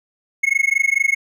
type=tone with amplitude modulation; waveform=triangle; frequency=2180 Hz; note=C#7; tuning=29 cents flat; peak=-9 dBFS; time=0.43-1.15 s; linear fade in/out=10 ms; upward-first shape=sine; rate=24.5 Hz; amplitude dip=100%; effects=none